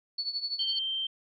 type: tone with tremolo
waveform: sine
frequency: 4437 Hz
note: C#8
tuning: 1 cent sharp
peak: -27 dBFS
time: 0.18-0.79 s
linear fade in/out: 5 ms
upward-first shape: triangle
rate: 12 Hz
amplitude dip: 85%
type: tone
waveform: sine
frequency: 3136 Hz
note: G7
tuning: in tune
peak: -29 dBFS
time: 0.59-1.07 s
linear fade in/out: 5 ms
effects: none